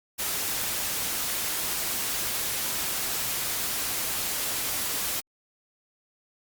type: noise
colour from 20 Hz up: white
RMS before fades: -29 dBFS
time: 0.18-5.21 s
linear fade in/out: 20 ms
effects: Opus 48 kbps